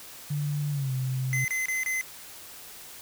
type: tone with pitch glide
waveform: sine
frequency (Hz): 146.83 to 130.06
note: D3 to C3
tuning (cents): 0 to -10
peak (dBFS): -26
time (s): 0.3-1.45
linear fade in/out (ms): 10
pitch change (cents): -210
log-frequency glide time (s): 0.71-0.92
type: tone bursts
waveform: square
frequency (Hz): 2048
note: C7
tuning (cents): -38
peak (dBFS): -27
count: 4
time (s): 1.33-2.011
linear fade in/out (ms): 0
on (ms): 150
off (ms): 27
effects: white hiss -45 dBFS RMS until 3.01 s